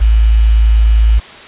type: tone with quantisation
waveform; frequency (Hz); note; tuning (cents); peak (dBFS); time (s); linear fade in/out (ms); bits
sine; 54.8; A1; -6; -5; 0-1.2; 20; 5
effects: white hiss -33 dBFS RMS until 1.47 s + resampled to 8000 Hz